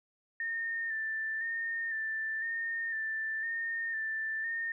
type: tone with vibrato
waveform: sine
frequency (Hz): 1800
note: A6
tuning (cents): +39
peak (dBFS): -32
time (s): 0.4-4.72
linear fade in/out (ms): 2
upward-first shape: square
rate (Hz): 0.99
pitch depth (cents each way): 28
effects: none